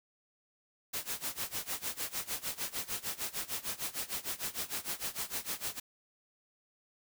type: noise with tremolo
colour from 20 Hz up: white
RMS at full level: -35 dBFS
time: 0.93-5.8 s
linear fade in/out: 10 ms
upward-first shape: sine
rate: 6.6 Hz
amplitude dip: 90%
effects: none